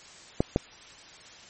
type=clicks; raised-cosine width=2 ms; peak=-8 dBFS; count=2; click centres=0.405 / 0.561 s; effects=white hiss -49 dBFS RMS until 1.49 s + MP3 32 kbps